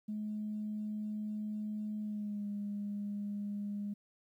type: tone with pitch glide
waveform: sine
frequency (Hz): 212 to 204.5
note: G#3 to G#3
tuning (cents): +36 to -26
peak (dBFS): -35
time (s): 0.08-3.94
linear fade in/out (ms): 10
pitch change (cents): -62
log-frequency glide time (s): 2.01-2.47
effects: tanh soft clip ceiling -31 dBFS + 12-bit